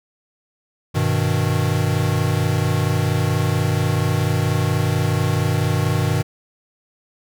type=chord; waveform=square; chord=G augmented; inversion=none; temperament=equal with one note detuned; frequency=99.14 / 123.47 / 155.56 Hz; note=G2 / B2 / D#3; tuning=+20 / 0 / 0 cents; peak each=-22 dBFS; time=0.94-6.23 s; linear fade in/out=20 ms; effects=none